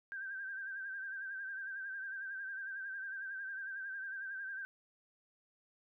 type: tone with vibrato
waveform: sine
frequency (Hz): 1574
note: G6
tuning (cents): +7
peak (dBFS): -40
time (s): 0.12-4.65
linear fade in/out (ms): 0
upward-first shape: sine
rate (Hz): 11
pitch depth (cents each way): 54
effects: none